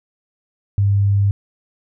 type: tone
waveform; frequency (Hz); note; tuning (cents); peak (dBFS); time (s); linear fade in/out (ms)
sine; 100; G2; +35; -12; 0.78-1.31; 0
effects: none